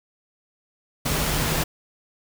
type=tone in noise; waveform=sine; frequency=155.56 Hz; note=D#3; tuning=in tune; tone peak=-31 dBFS; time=1.05-1.64 s; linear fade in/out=10 ms; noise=pink; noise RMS=-24 dBFS; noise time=1.05-1.64 s; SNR=-10 dB; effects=none